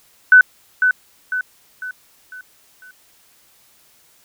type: tone with echo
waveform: sine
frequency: 1502 Hz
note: F#6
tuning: 26 cents sharp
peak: -4 dBFS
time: 0.32-0.41 s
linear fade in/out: 2 ms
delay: 500 ms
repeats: 5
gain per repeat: -7 dB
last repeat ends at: 2.91 s
effects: white hiss -54 dBFS RMS until 4.24 s